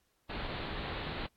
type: low-pass noise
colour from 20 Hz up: pink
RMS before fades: -39 dBFS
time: 0.29-1.27 s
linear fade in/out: 10 ms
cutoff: 4300 Hz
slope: 96 dB/octave
effects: pink hiss -75 dBFS RMS until 1.36 s + AAC 64 kbps